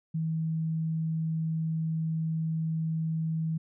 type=tone; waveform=sine; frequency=160.7 Hz; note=E3; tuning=44 cents flat; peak=-27 dBFS; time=0.14-3.58 s; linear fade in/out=10 ms; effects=none